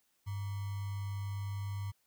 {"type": "tone with sample-and-hold", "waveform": "sine", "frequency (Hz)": 99.6, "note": "G2", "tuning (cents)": 28, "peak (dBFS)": -35, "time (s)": [0.26, 1.92], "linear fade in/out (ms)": 20, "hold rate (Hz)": 1050, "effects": ["white hiss -75 dBFS RMS until 2.06 s"]}